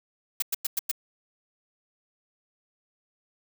blue noise bursts, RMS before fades -26 dBFS, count 5, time 0.4-0.915 s, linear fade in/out 5 ms, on 23 ms, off 100 ms, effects none

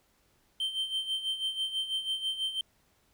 triangle tone with tremolo, 3121 Hz, G7, 8 cents flat, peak -26 dBFS, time 0.6-2.61 s, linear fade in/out 2 ms, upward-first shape sine, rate 6.1 Hz, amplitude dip 70%, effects pink hiss -69 dBFS RMS until 3.13 s

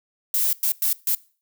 violet noise bursts at uneven times, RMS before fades -21 dBFS, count 4, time 0.34-0.53 / 0.63-0.72 / 0.82-0.93 / 1.07-1.15 s, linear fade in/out 2 ms, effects noise-tail reverb RT60 0.4 s tail -22 dB re dry

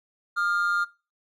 triangle tone pair together, 1222.2 / 1400 Hz, D#6 / F6, -31 / +4 cents, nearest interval major second, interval 235 cents, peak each -27 / -22 dBFS, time 0.36-0.85 s, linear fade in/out 20 ms, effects noise-tail reverb RT60 0.3 s tail -19 dB re dry

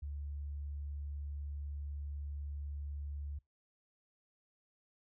sine tone, 72 Hz, D2, 34 cents flat, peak -39 dBFS, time 0.02-3.39 s, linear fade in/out 10 ms, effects noise-tail reverb RT60 0.2 s tail -26 dB re dry

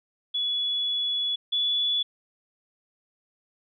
sine tone pair in turn, 3402 / 3428 Hz, G#7 / A7, +41 / -46 cents, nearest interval unison, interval 13 cents, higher second, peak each -24 / -22 dBFS, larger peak second, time 0.34-1.36 / 1.52-2.03 s, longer first, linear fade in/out 10 ms, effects none

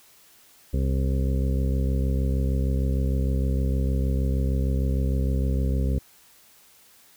harmonic tone, 66.5 Hz, C2, 29 cents sharp, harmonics 1 / 2 / 3 / 4 / 6 / 7 / 8, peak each -22 / -28 / -32 / -34 / -38 / -39 / -40 dBFS, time 0.73-5.99 s, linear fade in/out 10 ms, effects white hiss -55 dBFS RMS until 7.16 s

